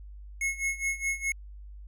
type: tone with tremolo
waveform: square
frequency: 2177 Hz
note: C#7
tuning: 32 cents flat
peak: -26 dBFS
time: 0.41-1.32 s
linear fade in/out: 2 ms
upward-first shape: sine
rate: 4.8 Hz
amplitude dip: 85%
effects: added 50 Hz sine -42 dBFS peak until 1.87 s + resampled to 32000 Hz